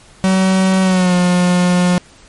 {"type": "tone with pitch glide", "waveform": "45% pulse", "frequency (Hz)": [189, 178.7], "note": ["F#3", "F3"], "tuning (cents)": [37, 40], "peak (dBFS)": -10, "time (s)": [0.24, 1.98], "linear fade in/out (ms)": 0, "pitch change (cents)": -97, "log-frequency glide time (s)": [0.82, 1.15], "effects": ["pink hiss -44 dBFS RMS until 2.28 s", "MP3 48 kbps"]}